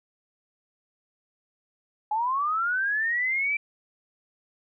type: linear sweep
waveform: sine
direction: up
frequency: 830.6 to 2349 Hz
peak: -23 dBFS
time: 2.11-3.57 s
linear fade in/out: 5 ms
effects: none